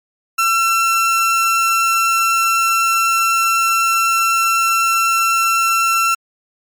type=tone; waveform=30% pulse; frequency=1348 Hz; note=E6; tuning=38 cents sharp; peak=-10 dBFS; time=0.38-6.15 s; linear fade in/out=10 ms; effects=MP3 96 kbps